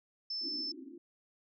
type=tone; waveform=sine; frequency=5280 Hz; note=E8; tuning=2 cents sharp; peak=-35 dBFS; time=0.3-0.72 s; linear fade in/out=5 ms
type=band-pass noise; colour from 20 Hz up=pink; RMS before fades=-48 dBFS; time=0.41-0.98 s; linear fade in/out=5 ms; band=250 to 350 Hz; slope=96 dB/octave
effects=none